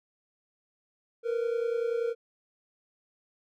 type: tone pair together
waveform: triangle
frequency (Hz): 462 / 492.4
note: A#4 / B4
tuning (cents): -16 / -5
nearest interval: minor second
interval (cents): 111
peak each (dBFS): -26 / -31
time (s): 1.23-2.15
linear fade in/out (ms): 50
effects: none